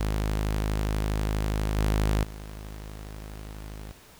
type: tone with level steps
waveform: sawtooth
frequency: 52.3 Hz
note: G#1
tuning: 13 cents sharp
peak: -21 / -18 / -34 dBFS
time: 0-3.92 s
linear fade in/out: 5 ms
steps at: 1.77 / 2.23 s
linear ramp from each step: 2 ms
effects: pink hiss -52 dBFS RMS until 4.19 s